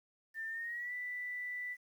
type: tone with pitch glide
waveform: sine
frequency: 1793 to 1978 Hz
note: A6 to B6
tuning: +32 to +2 cents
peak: -38 dBFS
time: 0.34-1.77 s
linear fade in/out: 50 ms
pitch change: +170 cents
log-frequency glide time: 0.49-0.93 s
effects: 11-bit